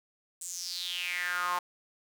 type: tone with high-pass filter sweep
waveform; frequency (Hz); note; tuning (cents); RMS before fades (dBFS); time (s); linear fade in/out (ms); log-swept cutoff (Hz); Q
sawtooth; 178; F3; +33; -34; 0.41-1.59; 5; 8100 to 950; 6.1
effects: none